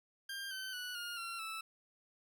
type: tone with pitch steps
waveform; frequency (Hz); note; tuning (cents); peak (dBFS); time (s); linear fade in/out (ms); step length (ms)
20% pulse; 1595 / 1534.5 / 1476.2 / 1420.2 / 1366.3 / 1314.4; G6 / G6 / F#6 / F6 / F6 / E6; +30 / -37 / -4 / +29 / -38 / -5; -36; 0.29-1.61; 5; 220
effects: none